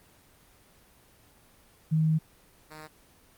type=tone pair in turn; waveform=sine / 5% pulse; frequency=157.7 / 154.72 Hz; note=D#3 / D#3; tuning=+24 / -9 cents; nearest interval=unison; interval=33 cents; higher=first; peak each=-21 / -32 dBFS; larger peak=first; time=1.91-2.19 / 2.7-2.88 s; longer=first; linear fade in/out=20 ms; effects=pink hiss -59 dBFS RMS until 3.37 s + Opus 24 kbps